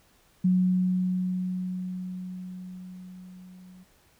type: tone with level ramp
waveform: sine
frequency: 183.3 Hz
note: F#3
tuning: 16 cents flat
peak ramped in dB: -18 to -47 dBFS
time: 0.44-3.84 s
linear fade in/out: 10 ms
effects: pink hiss -62 dBFS RMS until 4.19 s